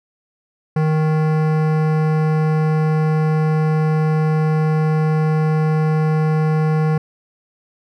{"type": "tone with hard clipping", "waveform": "sine", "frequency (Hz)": 155.9, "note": "D#3", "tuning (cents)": 4, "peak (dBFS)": -16, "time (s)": [0.76, 6.98], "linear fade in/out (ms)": 5, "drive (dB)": 17, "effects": []}